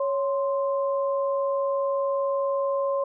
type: tone pair together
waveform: sine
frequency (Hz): 554.4 / 1046.6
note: C#5 / C6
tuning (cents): 0 / 0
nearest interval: major seventh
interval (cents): 1100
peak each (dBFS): -23 / -30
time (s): 0-3.04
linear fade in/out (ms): 5
effects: none